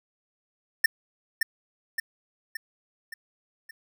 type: tone with echo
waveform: square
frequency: 1800 Hz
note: A6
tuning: 39 cents sharp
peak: -16 dBFS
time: 0.84-0.86 s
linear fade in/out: 5 ms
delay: 570 ms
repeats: 5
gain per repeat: -5 dB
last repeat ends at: 3.71 s
effects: none